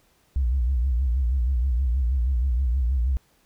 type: tone with vibrato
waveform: sine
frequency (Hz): 63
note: B1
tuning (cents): +35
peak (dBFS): -18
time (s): 0.36-3.17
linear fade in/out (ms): 0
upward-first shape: sine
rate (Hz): 6.3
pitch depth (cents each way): 150
effects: tanh soft clip ceiling -16 dBFS + pink hiss -63 dBFS RMS until 3.45 s